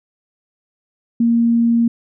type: tone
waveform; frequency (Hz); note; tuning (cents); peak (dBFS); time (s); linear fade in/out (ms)
sine; 233.1; A#3; 0; -11; 1.2-1.88; 5
effects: none